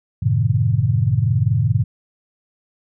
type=chord; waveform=sine; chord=F# diminished seventh; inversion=none; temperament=equal; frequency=92.5 / 110 / 130.81 / 155.56 Hz; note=F#2 / A2 / C3 / Eb3; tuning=0 / 0 / 0 / 0 cents; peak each=-23 / -17 / -19 / -23 dBFS; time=0.22-1.84 s; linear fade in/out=10 ms; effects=none

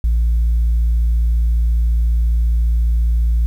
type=tone; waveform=sine; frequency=57.3 Hz; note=A#1; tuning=29 cents flat; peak=-10 dBFS; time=0.04-3.46 s; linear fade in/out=0 ms; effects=tanh soft clip ceiling -10 dBFS + 8-bit

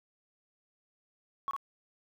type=tone with echo; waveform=sine; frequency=1108.7 Hz; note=C#6; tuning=in tune; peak=-29 dBFS; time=1.48-1.51 s; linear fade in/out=0 ms; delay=54 ms; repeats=1; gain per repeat=-3 dB; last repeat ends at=1.564 s; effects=tanh soft clip ceiling -28 dBFS + 11-bit

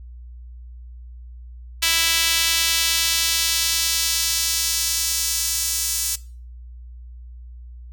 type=tone with high-pass filter sweep; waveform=sawtooth; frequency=329.6 Hz; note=E4; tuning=in tune; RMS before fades=-21 dBFS; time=1.82-6.16 s; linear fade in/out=10 ms; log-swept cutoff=2900 to 6900 Hz; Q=1.1; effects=noise-tail reverb RT60 0.4 s tail -20 dB re dry + added 60 Hz sine -36 dBFS peak until 7.92 s

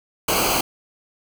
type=noise with comb filter; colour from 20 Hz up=pink; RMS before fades=-20 dBFS; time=0.28-0.61 s; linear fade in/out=5 ms; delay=0.55 ms; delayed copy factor=-0.8; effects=none

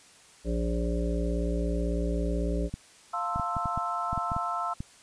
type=harmonic tone; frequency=58.1 Hz; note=A#1; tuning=5 cents flat; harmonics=1 / 3 / 5 / 7 / 9 / 10; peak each=-28 / -33 / -35 / -36 / -38 / -38 dBFS; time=0.44-2.7 s; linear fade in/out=50 ms
type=clicks; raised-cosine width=5 ms; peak=-21 dBFS; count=11; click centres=2.74 / 3.36 / 3.397 / 3.567 / 3.657 / 3.776 / 4.13 / 4.177 / 4.318 / 4.365 / 4.805 s
type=chord; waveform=sine; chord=F major seventh; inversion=none; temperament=equal with one note detuned; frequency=698.5 / 894.3 / 1046.5 / 1318.5 Hz; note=F5 / A5 / C6 / E6; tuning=0 / +28 / 0 / 0 cents; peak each=-34 / -37 / -35 / -31 dBFS; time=3.13-4.74 s; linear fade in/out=10 ms
effects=white hiss -55 dBFS RMS until 5.02 s + resampled to 22050 Hz

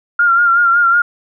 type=tone with vibrato; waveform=sine; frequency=1394 Hz; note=F6; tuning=4 cents flat; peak=-8 dBFS; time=0.19-1.02 s; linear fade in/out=5 ms; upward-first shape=sine; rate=5.4 Hz; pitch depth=42 cents each way; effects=none

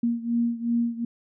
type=beating tone pair; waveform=sine; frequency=234.1 / 236.8 Hz; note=A#3 / A#3; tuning=+8 / +27 cents; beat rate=2.7 Hz; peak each=-24 / -27 dBFS; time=0.03-1.05 s; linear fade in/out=5 ms; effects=none

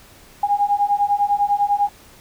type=beating tone pair; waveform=sine; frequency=810 / 820 Hz; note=G#5 / G#5; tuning=-43 / -22 cents; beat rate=10 Hz; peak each=-19 / -18 dBFS; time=0.43-1.89 s; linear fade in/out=5 ms; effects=pink hiss -47 dBFS RMS until 2.2 s

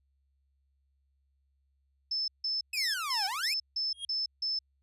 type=tone bursts; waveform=sine; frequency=5260 Hz; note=E8; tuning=5 cents flat; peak=-29 dBFS; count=8; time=2.11-4.59 s; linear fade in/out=5 ms; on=170 ms; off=160 ms
type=exponential two-way sweep; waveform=sawtooth; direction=down then up; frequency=2637 to 740 to 2637 Hz; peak=-29 dBFS; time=2.73-3.54 s; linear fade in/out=5 ms; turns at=3.26 s
type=tone with exponential growth; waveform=square; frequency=3257 Hz; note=G#7; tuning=34 cents flat; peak=-32 dBFS; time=3.91-4.05 s; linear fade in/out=2 ms; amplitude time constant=30 ms
effects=added 68 Hz sine -70 dBFS peak until 4.82 s + resampled to 32000 Hz

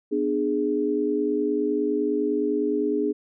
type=chord; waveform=sine; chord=G# diminished; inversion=first; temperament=just; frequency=249.2 / 299 / 415.3 Hz; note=B3 / D4 / G#4; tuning=+16 / +31 / 0 cents; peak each=-29 / -25 / -24 dBFS; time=0.11-3.13 s; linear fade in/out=20 ms; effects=none

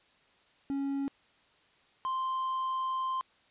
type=tone pair in turn; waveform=triangle; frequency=276.8 / 1045.1 Hz; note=C#4 / C6; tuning=-2 / -2 cents; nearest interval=octave + major seventh; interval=2300 cents; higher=second; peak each=-28 dBFS; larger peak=neither; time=0.7-1.08 / 2.05-3.21 s; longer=second; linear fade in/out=0 ms; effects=white hiss -65 dBFS RMS until 3.5 s + resampled to 8000 Hz

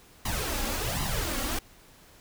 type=noise with flanger; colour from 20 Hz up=pink; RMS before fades=-30 dBFS; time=0.25-1.59 s; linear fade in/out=5 ms; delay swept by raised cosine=1 to 3.7 ms; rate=1.3 Hz; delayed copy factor=+0.75; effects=pink hiss -55 dBFS RMS until 2.2 s

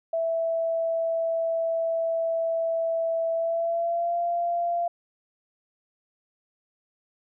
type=tone with pitch glide; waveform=sine; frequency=659.3 to 689.7 Hz; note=E5 to F5; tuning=0 to -22 cents; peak=-23 dBFS; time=0.13-4.88 s; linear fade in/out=5 ms; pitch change=+78 cents; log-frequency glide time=3.33-4.17 s; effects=none

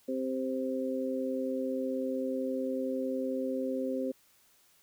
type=harmonic tone; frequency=130.81 Hz; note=C3; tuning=in tune; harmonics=2 / 3 / 4; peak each=-33 / -38 / -34 dBFS; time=0.08-4.12 s; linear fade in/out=10 ms; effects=white hiss -65 dBFS RMS until 4.82 s

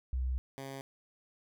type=tone pair in turn; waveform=sine / 10% pulse; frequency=63.7 / 135.68 Hz; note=C2 / C#3; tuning=-46 / -37 cents; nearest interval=octave + minor second; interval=1309 cents; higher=second; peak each=-30 / -33 dBFS; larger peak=first; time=0.13-0.38 / 0.58-0.81 s; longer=first; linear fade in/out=0 ms; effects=none

